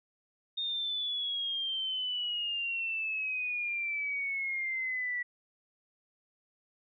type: exponential sweep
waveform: sine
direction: down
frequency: 3683 to 1947 Hz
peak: -31 dBFS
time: 0.57-5.23 s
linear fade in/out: 10 ms
effects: none